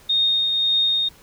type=tone with tremolo; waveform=sine; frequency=3695 Hz; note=A#7; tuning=16 cents flat; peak=-15 dBFS; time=0.09-1.09 s; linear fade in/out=10 ms; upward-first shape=triangle; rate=1.8 Hz; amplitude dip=35%; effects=pink hiss -50 dBFS RMS until 1.22 s